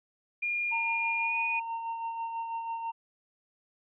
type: tone with pitch glide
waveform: sine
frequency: 2416 to 2470 Hz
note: D7 to D#7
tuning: +48 to -13 cents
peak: -28 dBFS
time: 0.42-1.6 s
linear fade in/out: 10 ms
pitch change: +39 cents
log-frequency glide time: 1.21-1.34 s
type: tone with tremolo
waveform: triangle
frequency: 916 Hz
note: A#5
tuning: 31 cents flat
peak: -29 dBFS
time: 0.71-2.92 s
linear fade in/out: 20 ms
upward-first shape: sine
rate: 6.1 Hz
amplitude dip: 40%
effects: resampled to 8000 Hz